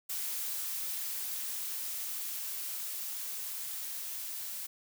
blue noise with level ramp, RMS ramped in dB -36 to -40 dBFS, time 0.09-4.67 s, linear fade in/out 10 ms, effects none

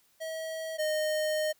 square tone pair in turn, 642 / 616.4 Hz, E5 / D#5, -46 / -16 cents, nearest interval minor second, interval 70 cents, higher first, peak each -35 / -28 dBFS, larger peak second, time 0.2-0.78 / 0.78-1.53 s, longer second, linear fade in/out 20 ms, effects white hiss -67 dBFS RMS until 1.59 s

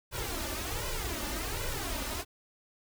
pink noise with flanger, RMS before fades -35 dBFS, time 0.11-2.25 s, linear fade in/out 50 ms, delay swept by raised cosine 2 to 3.4 ms, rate 1.3 Hz, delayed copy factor +0.9, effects none

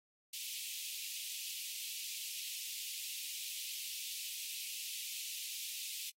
pink high-pass noise, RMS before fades -44 dBFS, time 0.33-6.1 s, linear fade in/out 5 ms, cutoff 2500 Hz, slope 48 dB/octave, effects noise-tail reverb RT60 0.1 s tail -26 dB re dry + AAC 48 kbps

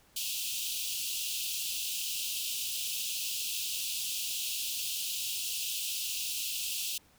pink high-pass noise, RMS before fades -35 dBFS, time 0.16-6.98 s, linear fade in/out 5 ms, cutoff 2600 Hz, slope 96 dB/octave, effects pink hiss -63 dBFS RMS until 7.18 s

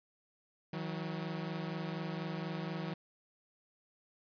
sawtooth tone pair together, 160 / 184.15 Hz, D#3 / F#3, +49 / -8 cents, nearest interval major second, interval 243 cents, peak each -35 / -37 dBFS, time 0.73-2.94 s, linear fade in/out 5 ms, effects resampled to 11025 Hz

